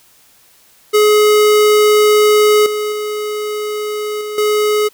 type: tone with level steps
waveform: square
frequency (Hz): 422.1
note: G#4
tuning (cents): +28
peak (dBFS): -8 / -17 / -19 / -22 / -12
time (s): 0.93-4.89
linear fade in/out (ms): 20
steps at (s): 2.66 / 2.92 / 4.21 / 4.38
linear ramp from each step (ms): 2
effects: white hiss -49 dBFS RMS until 4.93 s